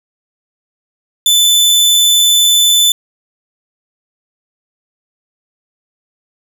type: tone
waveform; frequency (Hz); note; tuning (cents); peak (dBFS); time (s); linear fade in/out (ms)
sawtooth; 3512; A7; -4; -4; 1.26-2.92; 2
effects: none